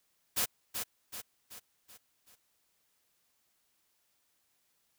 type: noise with echo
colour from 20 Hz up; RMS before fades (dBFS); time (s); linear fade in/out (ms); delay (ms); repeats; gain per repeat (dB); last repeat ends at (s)
white; -30; 0.36-0.46; 20; 380; 5; -6; 2.36
effects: white hiss -75 dBFS RMS until 4.98 s